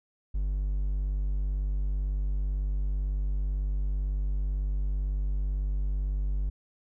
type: tone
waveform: triangle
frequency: 49 Hz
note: G1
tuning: in tune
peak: -24 dBFS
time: 0.34-6.5 s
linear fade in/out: 10 ms
effects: none